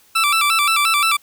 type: tone with vibrato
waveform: 20% pulse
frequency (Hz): 1244.5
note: D#6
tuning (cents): 0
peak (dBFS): -9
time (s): 0.15-1.17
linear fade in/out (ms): 10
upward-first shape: square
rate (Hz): 5.7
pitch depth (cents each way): 110
effects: white hiss -53 dBFS RMS until 1.22 s